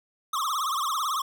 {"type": "tone with vibrato", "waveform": "square", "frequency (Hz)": 1168, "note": "D6", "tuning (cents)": -10, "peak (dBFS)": -26, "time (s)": [0.33, 1.22], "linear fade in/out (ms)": 5, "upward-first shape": "triangle", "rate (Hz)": 18, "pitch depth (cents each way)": 220, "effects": []}